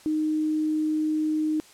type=tone; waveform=sine; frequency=309.2 Hz; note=D#4; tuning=11 cents flat; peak=-22 dBFS; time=0.06-1.6 s; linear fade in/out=0 ms; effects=white hiss -52 dBFS RMS until 1.73 s + low-pass 10000 Hz 12 dB/octave